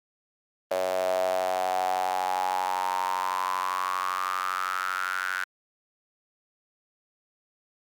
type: tone with high-pass filter sweep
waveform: sawtooth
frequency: 92.6 Hz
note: F#2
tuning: 2 cents sharp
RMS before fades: -28 dBFS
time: 0.71-5.44 s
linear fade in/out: 0 ms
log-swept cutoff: 590 to 1500 Hz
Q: 9
effects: Opus 32 kbps